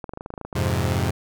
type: clicks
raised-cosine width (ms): 1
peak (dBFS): -19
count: 12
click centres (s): 0.042 / 0.093 / 0.136 / 0.174 / 0.209 / 0.261 / 0.304 / 0.339 / 0.378 / 0.413 / 0.45 / 0.528
type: chord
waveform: sawtooth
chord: F minor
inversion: none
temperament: equal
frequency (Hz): 87.31 / 103.83 / 130.81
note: F2 / Ab2 / C3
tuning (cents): 0 / 0 / 0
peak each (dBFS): -20 / -21 / -21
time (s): 0.55-1.11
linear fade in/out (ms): 10
effects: none